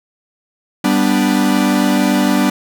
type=chord; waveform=45% pulse; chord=G major; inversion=none; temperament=equal; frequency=196 / 246.9 / 293.7 Hz; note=G3 / B3 / D4; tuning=0 / 0 / 0 cents; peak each=-16 dBFS; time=0.84-2.5 s; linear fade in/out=5 ms; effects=none